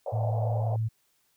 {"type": "band-pass noise", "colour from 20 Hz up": "white", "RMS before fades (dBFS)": -35, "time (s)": [0.06, 0.76], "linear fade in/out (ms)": 2, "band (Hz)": [520, 740], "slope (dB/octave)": 48}
{"type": "tone with vibrato", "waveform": "sine", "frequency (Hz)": 111.2, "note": "A2", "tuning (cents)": 19, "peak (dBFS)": -25, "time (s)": [0.12, 0.89], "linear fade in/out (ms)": 20, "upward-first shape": "triangle", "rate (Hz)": 15, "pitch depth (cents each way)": 13}
{"effects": ["white hiss -70 dBFS RMS until 1.36 s"]}